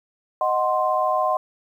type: chord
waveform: sine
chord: C diminished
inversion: first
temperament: equal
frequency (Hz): 622.3 / 740 / 1046.5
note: Eb5 / Gb5 / C6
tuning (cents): 0 / 0 / 0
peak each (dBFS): -23 / -23 / -22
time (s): 0.41-1.37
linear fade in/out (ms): 2
effects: 9-bit